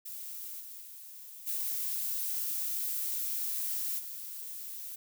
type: noise with level steps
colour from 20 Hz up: violet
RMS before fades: -42 / -46 / -48 / -34 / -42 dBFS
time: 0.05-4.96 s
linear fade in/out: 10 ms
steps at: 0.59 / 0.8 / 1.46 / 3.98 s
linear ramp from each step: 20 ms
effects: none